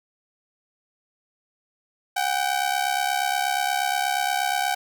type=ring-modulated tone; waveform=sawtooth; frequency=765 Hz; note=G5; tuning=42 cents flat; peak=-15 dBFS; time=2.16-4.75 s; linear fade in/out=10 ms; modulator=34.2 Hz; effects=none